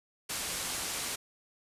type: low-pass noise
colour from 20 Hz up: white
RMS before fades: -36 dBFS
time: 0.29-1.16 s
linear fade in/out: 10 ms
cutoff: 11000 Hz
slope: 24 dB/octave
effects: resampled to 32000 Hz